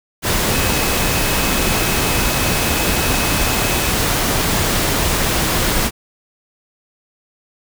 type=tone in noise; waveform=sine; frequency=2561 Hz; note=D#7; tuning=49 cents sharp; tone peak=-27 dBFS; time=0.5-3.94 s; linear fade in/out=50 ms; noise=pink; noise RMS=-17 dBFS; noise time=0.22-5.91 s; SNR=-13 dB; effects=none